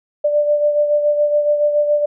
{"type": "beating tone pair", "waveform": "sine", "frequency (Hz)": [590, 597.1], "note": ["D5", "D5"], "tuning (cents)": [8, 29], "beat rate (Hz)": 7.1, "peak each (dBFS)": [-13, -22], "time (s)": [0.24, 2.06], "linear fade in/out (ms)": 10, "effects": []}